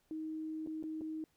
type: tone with dropouts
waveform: sine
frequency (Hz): 314.6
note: D#4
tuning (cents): +19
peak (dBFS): -38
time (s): 0.11-1.24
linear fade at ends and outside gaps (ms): 1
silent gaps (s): 0.663-0.672 / 0.827-0.838 / 1.01-1.016
effects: pink hiss -75 dBFS RMS until 1.36 s